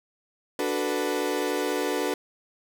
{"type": "chord", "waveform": "35% pulse", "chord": "B minor seventh", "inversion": "first", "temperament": "equal", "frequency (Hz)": [293.7, 370, 440, 493.9], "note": ["D4", "F#4", "A4", "B4"], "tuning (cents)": [0, 0, 0, 0], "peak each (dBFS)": -29, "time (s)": [0.59, 2.14], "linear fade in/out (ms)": 2, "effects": []}